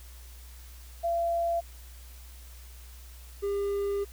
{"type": "tone pair in turn", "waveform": ["sine", "triangle"], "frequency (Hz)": [680, 401.5], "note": ["F5", "G4"], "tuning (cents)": [-46, 41], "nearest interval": "major sixth", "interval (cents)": 913, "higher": "first", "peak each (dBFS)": -25, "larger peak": "neither", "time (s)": [[1.03, 1.61], [3.42, 4.05]], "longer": "second", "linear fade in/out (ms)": 20, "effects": ["added 61 Hz sine -45 dBFS peak until 4.12 s", "white hiss -54 dBFS RMS until 4.12 s"]}